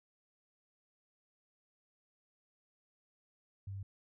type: tone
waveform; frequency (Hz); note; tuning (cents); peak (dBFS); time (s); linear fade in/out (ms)
sine; 98; G2; 0; -40; 3.67-3.83; 5
effects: none